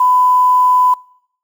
sine tone with quantisation, 1001 Hz, B5, 23 cents sharp, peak -8 dBFS, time 0-0.94 s, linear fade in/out 5 ms, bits 6, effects noise-tail reverb RT60 0.7 s tail -25 dB re dry

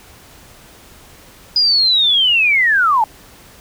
sine linear sweep, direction down, 4978 to 830.6 Hz, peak -10 dBFS, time 1.56-3.04 s, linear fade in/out 2 ms, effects pink hiss -43 dBFS RMS until 3.6 s

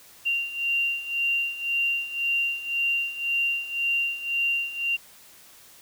sine beating tone pair, 2771 / 2772.9 Hz, F7 / F7, -14 / -13 cents, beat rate 1.9 Hz, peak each -29 / -25 dBFS, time 0.25-4.97 s, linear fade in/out 20 ms, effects white hiss -51 dBFS RMS until 5.81 s

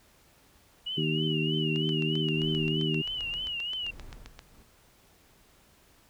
sine tone with vibrato, 2900 Hz, F#7, 35 cents flat, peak -31 dBFS, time 0.86-3.91 s, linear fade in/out 10 ms, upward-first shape triangle, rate 3.2 Hz, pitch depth 110 cents each way
harmonic tone, 77.78 Hz, D#2, in tune, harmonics 2 / 3 / 4 / 5, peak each -29 / -34 / -34 / -34 dBFS, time 0.97-3.02 s, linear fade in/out 10 ms
click train, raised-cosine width 0.2 ms, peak -26 dBFS, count 21, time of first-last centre 1.76-4.392 s, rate 7.6 Hz
brown noise with tremolo, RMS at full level -46 dBFS, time 2.33-4.63 s, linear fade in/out 10 ms, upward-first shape sine, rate 1.3 Hz, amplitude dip 80%
effects pink hiss -61 dBFS RMS until 6.09 s

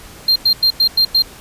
triangle tone bursts, 4186 Hz, C8, in tune, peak -8 dBFS, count 6, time 0.28-1.223 s, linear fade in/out 5 ms, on 78 ms, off 95 ms, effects pink hiss -38 dBFS RMS until 1.4 s + resampled to 32000 Hz

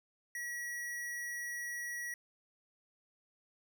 square tone, 1923 Hz, B6, 47 cents flat, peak -39 dBFS, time 0.35-2.14 s, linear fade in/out 2 ms, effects none

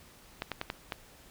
clicks, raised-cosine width 0.3 ms, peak -17 dBFS, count 5, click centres 0.421 / 0.517 / 0.614 / 0.701 / 0.922 s, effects pink hiss -56 dBFS RMS until 1.3 s

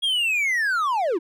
triangle linear sweep, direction down, 3322 to 293.3 Hz, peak -18 dBFS, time 0.02-1.19 s, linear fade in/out 20 ms, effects none

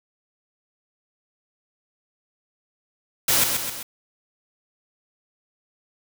white noise with echo, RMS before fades -19 dBFS, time 3.28-3.44 s, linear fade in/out 5 ms, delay 130 ms, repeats 3, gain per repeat -5 dB, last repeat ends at 3.83 s, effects none

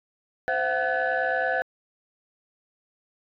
sine tone cluster, 517 / 676 / 745 / 1506 / 1717 Hz, C5 / E5 / F#5 / F#6 / A6, -21 / +43 / +12 / +30 / -43 cents, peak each -28 dBFS, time 0.48-1.62 s, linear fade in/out 0 ms, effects tanh soft clip ceiling -16 dBFS

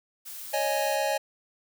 blue noise, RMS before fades -40 dBFS, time 0.25-0.97 s, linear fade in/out 20 ms
square chord, C# suspended second, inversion none, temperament equal, 554.4 / 622.3 / 830.6 Hz, C#5 / D#5 / G#5, 0 / 0 / 0 cents, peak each -30 dBFS, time 0.53-1.18 s, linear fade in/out 10 ms
effects none

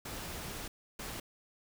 pink noise bursts at uneven times, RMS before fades -42 dBFS, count 2, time 0.05-0.68 / 0.99-1.2 s, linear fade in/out 5 ms, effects none

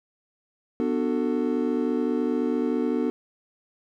triangle chord, B minor seventh, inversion none, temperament just, 246.9 / 296.3 / 370.4 / 444.5 Hz, B3 / D4 / F#4 / A4, 0 / +15 / +2 / +18 cents, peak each -24 / -26 / -28 / -27 dBFS, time 0.8-3.1 s, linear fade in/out 0 ms, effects none

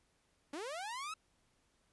sawtooth linear sweep, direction up, 269.1 to 1318.5 Hz, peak -37 dBFS, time 0.53-1.14 s, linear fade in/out 5 ms, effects pink hiss -75 dBFS RMS until 1.92 s + resampled to 24000 Hz

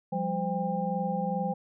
sine tone cluster, 176.4 / 198.8 / 515 / 799 Hz, F3 / G3 / C5 / G5, +18 / +25 / -28 / +33 cents, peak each -32 / -33 / -34 / -32 dBFS, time 0.12-1.54 s, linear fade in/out 10 ms, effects none

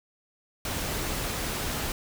pink noise, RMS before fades -31 dBFS, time 0.65-1.92 s, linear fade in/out 2 ms, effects none

